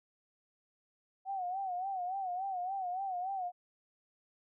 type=tone with vibrato; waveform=sine; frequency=748 Hz; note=F#5; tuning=19 cents sharp; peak=-34 dBFS; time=1.25-3.52 s; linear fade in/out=50 ms; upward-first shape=sine; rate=3.5 Hz; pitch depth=94 cents each way; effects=none